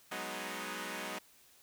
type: chord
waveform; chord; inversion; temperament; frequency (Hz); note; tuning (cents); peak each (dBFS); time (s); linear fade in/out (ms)
5% pulse; G# minor seventh; third; equal; 185 / 207.7 / 246.9 / 311.1; F#3 / G#3 / B3 / D#4; 0 / 0 / 0 / 0; -33; 0.11-1.19; 10
effects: white hiss -63 dBFS RMS until 1.62 s